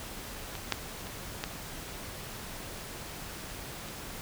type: clicks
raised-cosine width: 0.2 ms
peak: -22 / -9 / -26 / -14 / -27 dBFS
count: 5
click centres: 0.553 / 0.723 / 1.069 / 1.439 / 3.886 s
effects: pink hiss -42 dBFS RMS until 4.21 s